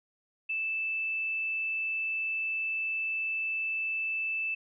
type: tone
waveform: sine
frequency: 2637 Hz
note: E7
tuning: in tune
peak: -29 dBFS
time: 0.49-4.55 s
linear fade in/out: 10 ms
effects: none